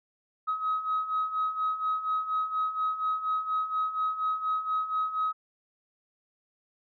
sine beating tone pair, 1268 / 1272.2 Hz, D#6 / D#6, +32 / +38 cents, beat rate 4.2 Hz, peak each -32 / -27 dBFS, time 0.47-5.33 s, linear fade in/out 20 ms, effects tanh soft clip ceiling -21 dBFS

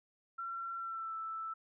sine tone with pitch glide, 1359 to 1321.1 Hz, F6 to E6, -48 to +3 cents, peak -38 dBFS, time 0.38-1.54 s, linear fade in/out 10 ms, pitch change -49 cents, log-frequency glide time 0.77-1.15 s, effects none

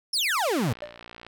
35% pulse exponential sweep, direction down, 5588 to 102.2 Hz, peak -21 dBFS, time 0.13-0.73 s, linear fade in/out 5 ms
click train, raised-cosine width 0.3 ms, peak -26 dBFS, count 33, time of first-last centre 0.72-1.266 s, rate 58.6 Hz
triangle tone with exponential decay, 594 Hz, D5, 20 cents sharp, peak -27 dBFS, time 0.82-0.99 s, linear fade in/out 2 ms, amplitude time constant 36 ms
effects none

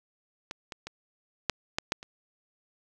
clicks, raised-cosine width 0.2 ms, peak -19 / -21 / -21 / -7 / -10 / -9 / -26 dBFS, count 7, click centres 0.511 / 0.722 / 0.87 / 1.497 / 1.785 / 1.921 / 2.029 s, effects none

